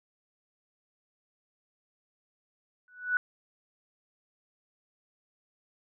sine tone with exponential growth, 1480 Hz, F#6, in tune, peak -20 dBFS, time 2.88-3.17 s, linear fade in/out 1 ms, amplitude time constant 62 ms, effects none

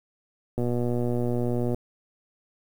click train, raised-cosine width 2 ms, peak -15 dBFS, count 142, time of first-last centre 0.58-1.745 s, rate 121 Hz, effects 8-bit

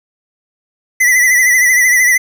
square tone with vibrato, 1989 Hz, B6, 12 cents sharp, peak -8 dBFS, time 1-2.18 s, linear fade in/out 10 ms, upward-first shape sine, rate 13 Hz, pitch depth 56 cents each way, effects none

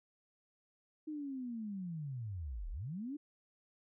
sine linear two-way sweep, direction down then up, 313 to 33.95 to 305.2 Hz, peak -39 dBFS, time 1.07-3.17 s, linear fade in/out 10 ms, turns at 2.7 s, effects none

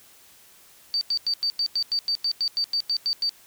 sine tone bursts, 4612 Hz, D8, 32 cents flat, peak -21 dBFS, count 15, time 0.94-3.293 s, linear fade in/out 0 ms, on 71 ms, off 92 ms, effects white hiss -53 dBFS RMS until 3.46 s

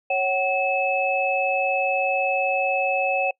sine tone cluster, 551 / 753 / 2598 Hz, C#5 / F#5 / E7, -11 / +30 / -26 cents, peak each -24 dBFS, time 0.1-3.31 s, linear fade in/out 5 ms, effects noise-tail reverb RT60 0.1 s tail -24 dB re dry

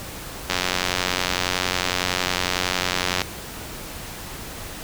click train, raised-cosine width 0.2 ms, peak -3 dBFS, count 248, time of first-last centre 0.5-3.217 s, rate 90.9 Hz, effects pink hiss -35 dBFS RMS until 4.83 s

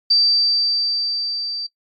sine tone with level ramp, 4660 Hz, D8, 14 cents flat, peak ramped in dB -10 to -23 dBFS, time 0.1-1.67 s, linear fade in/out 10 ms, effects noise-tail reverb RT60 0.1 s tail -20 dB re dry + MP3 64 kbps

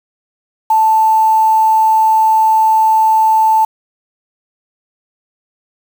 sine tone with quantisation, 880 Hz, A5, in tune, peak -7 dBFS, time 0.7-3.65 s, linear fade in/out 5 ms, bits 5, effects none

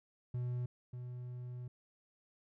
triangle tone pair in turn, 123.3 / 123.74 Hz, B2 / B2, -2 / +4 cents, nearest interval unison, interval 6 cents, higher second, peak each -33 / -40 dBFS, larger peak first, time 0.34-0.66 / 0.93-1.68 s, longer second, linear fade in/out 5 ms, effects none

